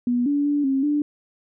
sine tone with pitch steps, 243.5 / 287.3 / 290.2 / 269.3 / 294.3 Hz, B3 / D4 / D4 / C#4 / D4, -24 / -38 / -21 / -50 / +4 cents, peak -18 dBFS, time 0.07-1.02 s, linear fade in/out 2 ms, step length 190 ms, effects none

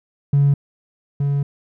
triangle tone pair in turn, 141.4 / 141.4 Hz, C#3 / C#3, +35 / +35 cents, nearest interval unison, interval 0 cents, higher neither, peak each -8 / -14 dBFS, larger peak first, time 0.33-0.54 / 1.2-1.43 s, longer second, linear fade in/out 5 ms, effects tanh soft clip ceiling -8 dBFS

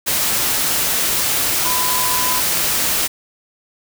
sine tone in noise, 1004 Hz, B5, 28 cents sharp, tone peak -22 dBFS, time 1.64-2.41 s, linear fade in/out 20 ms, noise white, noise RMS -18 dBFS, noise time 0.06-3.08 s, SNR -7 dB, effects none

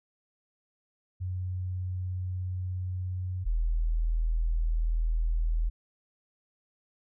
sine tone pair in turn, 91.7 / 40.61 Hz, F#2 / E1, -15 / -25 cents, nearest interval octave + major second, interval 1410 cents, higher first, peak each -30 / -24 dBFS, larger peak second, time 1.2-3.45 / 3.45-5.7 s, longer neither, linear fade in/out 20 ms, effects none

